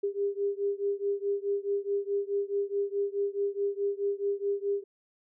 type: beating tone pair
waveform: sine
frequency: 399.8 / 404.5 Hz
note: G4 / G#4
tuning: +34 / -46 cents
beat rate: 4.7 Hz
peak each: -30 / -31 dBFS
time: 0.03-4.84 s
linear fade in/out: 10 ms
effects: none